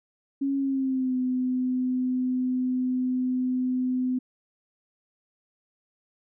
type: tone with pitch glide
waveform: sine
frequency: 275.4 to 254 Hz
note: C#4 to B3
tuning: -11 to +49 cents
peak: -23 dBFS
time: 0.41-4.19 s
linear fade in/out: 10 ms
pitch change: -140 cents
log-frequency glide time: 0.57-1.16 s
effects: none